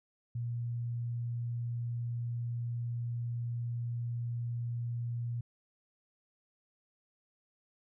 sine tone, 118.8 Hz, A#2, 33 cents sharp, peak -33 dBFS, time 0.35-5.41 s, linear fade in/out 5 ms, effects none

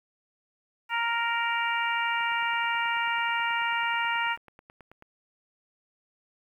harmonic tone, 466.2 Hz, A#4, in tune, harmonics 2 / 3 / 4 / 5 / 6, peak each -29 / -31 / -32 / -33 / -34 dBFS, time 0.89-4.37 s, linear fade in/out 50 ms
click train, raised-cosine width 0.5 ms, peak -34 dBFS, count 27, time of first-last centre 2.21-5.024 s, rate 9.24 Hz
effects 10-bit

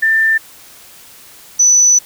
sine tone pair in turn, 1785 / 5975 Hz, A6 / F#8, +24 / +16 cents, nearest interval octave + major sixth, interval 2092 cents, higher second, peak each -9 / -6 dBFS, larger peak second, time 0.02-0.38 / 1.59-1.99 s, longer second, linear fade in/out 10 ms, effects white hiss -40 dBFS RMS until 2.05 s

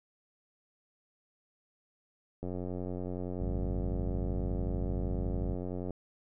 click train, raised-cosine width 2 ms, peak -25 dBFS, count 316, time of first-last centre 2.43-5.907 s, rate 90.6 Hz
harmonic tone, 52 Hz, G#1, 3 cents sharp, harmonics 1 / 2 / 3 / 4, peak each -33 / -39 / -43 / -45 dBFS, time 3.4-5.55 s, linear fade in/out 5 ms
effects none

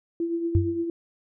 sine tone with tremolo, 336.6 Hz, E4, 36 cents sharp, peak -22 dBFS, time 0.2-0.9 s, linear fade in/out 2 ms, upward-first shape triangle, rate 8.7 Hz, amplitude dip 55%
sine tone with exponential decay, 93.7 Hz, F#2, 22 cents sharp, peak -14 dBFS, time 0.55-0.84 s, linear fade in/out 0 ms, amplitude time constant 62 ms
effects none

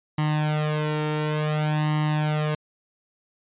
sawtooth tone with flanger, 152.3 Hz, D#3, 37 cents flat, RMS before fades -24 dBFS, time 0.18-2.55 s, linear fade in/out 5 ms, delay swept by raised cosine 1 to 2.2 ms, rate 0.56 Hz, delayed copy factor +0.85, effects resampled to 8000 Hz

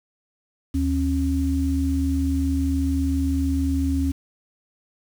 sine tone pair together, 76.3 / 271.9 Hz, D#2 / C#4, -33 / -33 cents, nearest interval octave + minor seventh, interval 2200 cents, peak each -22 / -22 dBFS, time 0.74-4.12 s, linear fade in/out 10 ms, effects 7-bit

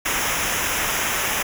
pink noise with comb filter, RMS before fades -23 dBFS, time 0.05-1.43 s, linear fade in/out 10 ms, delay 0.23 ms, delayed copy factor -0.75, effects none

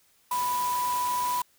sine tone in noise, 987.8 Hz, B5, in tune, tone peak -25 dBFS, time 0.31-1.42 s, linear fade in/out 5 ms, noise white, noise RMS -36 dBFS, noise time 0.31-1.42 s, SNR +8 dB, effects white hiss -64 dBFS RMS until 1.58 s

